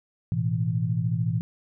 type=chord; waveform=sine; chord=A suspended second; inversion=none; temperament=equal; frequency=110 / 123.47 / 164.81 Hz; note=A2 / B2 / E3; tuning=0 / 0 / 0 cents; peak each=-27 dBFS; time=0.32-1.41 s; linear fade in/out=0 ms; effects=none